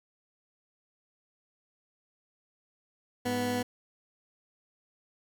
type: tone pair together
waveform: 20% pulse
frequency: 103.83 / 246.5 Hz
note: G#2 / B3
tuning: 0 / -3 cents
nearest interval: octave + minor third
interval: 1497 cents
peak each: -33 / -24 dBFS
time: 3.25-3.63 s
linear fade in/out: 10 ms
effects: none

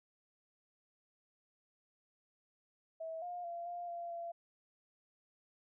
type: tone with pitch steps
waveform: sine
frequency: 649 / 709 / 686 / 700 / 688 / 682 Hz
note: E5 / F5 / F5 / F5 / F5 / F5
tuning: -27 / +26 / -31 / +4 / -26 / -41 cents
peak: -40 dBFS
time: 3-4.32 s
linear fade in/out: 10 ms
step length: 220 ms
effects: none

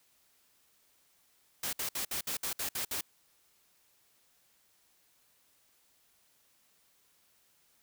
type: noise bursts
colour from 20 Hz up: white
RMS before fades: -35 dBFS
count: 9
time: 1.63-3.01 s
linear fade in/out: 5 ms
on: 100 ms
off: 60 ms
effects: white hiss -69 dBFS RMS until 7.82 s

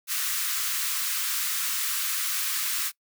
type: high-pass noise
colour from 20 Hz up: white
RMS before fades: -28 dBFS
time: 0.07-2.92 s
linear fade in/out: 50 ms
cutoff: 1100 Hz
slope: 48 dB/octave
effects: noise-tail reverb RT60 0.1 s tail -22 dB re dry

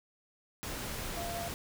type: tone in noise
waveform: sine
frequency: 687 Hz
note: F5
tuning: 29 cents flat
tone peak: -38 dBFS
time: 1.17-1.48 s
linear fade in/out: 0 ms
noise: pink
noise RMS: -39 dBFS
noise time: 0.63-1.54 s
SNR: -2 dB
effects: none

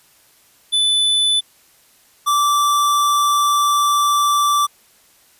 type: tone pair in turn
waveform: square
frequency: 3496 / 1166.7 Hz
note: A7 / D6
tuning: -12 / -12 cents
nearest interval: octave + perfect fifth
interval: 1900 cents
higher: first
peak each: -14 dBFS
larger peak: neither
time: 0.72-1.41 / 2.26-4.67 s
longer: second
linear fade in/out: 20 ms
effects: white hiss -53 dBFS RMS until 5.39 s + resampled to 32000 Hz

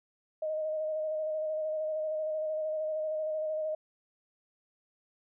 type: tone with vibrato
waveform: sine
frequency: 622.3 Hz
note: D#5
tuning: in tune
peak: -30 dBFS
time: 0.42-3.75 s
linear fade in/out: 5 ms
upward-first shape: square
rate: 13 Hz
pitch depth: 18 cents each way
effects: none

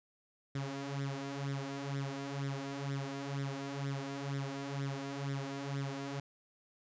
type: tone with flanger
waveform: sawtooth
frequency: 138.59 Hz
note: C#3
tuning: in tune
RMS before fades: -39 dBFS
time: 0.55-6.2 s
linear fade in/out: 5 ms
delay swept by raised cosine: 0.54 to 4.34 ms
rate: 2.1 Hz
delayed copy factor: +0.7
effects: resampled to 16000 Hz

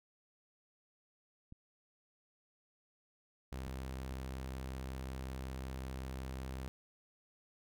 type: clicks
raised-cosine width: 5 ms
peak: -39 dBFS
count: 3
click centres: 1.524 / 3.669 / 4.119 s
type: tone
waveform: sawtooth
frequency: 65.41 Hz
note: C2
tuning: in tune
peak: -37 dBFS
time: 3.52-6.68 s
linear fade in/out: 0 ms
effects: none

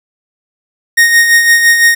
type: tone with tremolo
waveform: 45% pulse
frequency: 1859 Hz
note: A#6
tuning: 5 cents flat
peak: -3 dBFS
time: 0.97-1.95 s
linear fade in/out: 10 ms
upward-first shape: sine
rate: 5.9 Hz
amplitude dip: 50%
effects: 7-bit

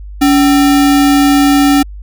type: tone with sample-and-hold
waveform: sine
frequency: 283.5 Hz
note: C#4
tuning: 39 cents sharp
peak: -5 dBFS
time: 0.21-1.83 s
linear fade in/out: 10 ms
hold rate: 1050 Hz
effects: added 50 Hz sine -25 dBFS peak until 2.02 s

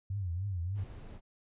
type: tone with vibrato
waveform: sine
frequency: 92.5 Hz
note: F#2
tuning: in tune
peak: -32 dBFS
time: 0.1-0.84 s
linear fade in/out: 5 ms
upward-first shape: triangle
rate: 3.4 Hz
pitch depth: 200 cents each way
type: noise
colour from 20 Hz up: brown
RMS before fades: -47 dBFS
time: 0.74-1.21 s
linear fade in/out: 50 ms
effects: resampled to 8000 Hz

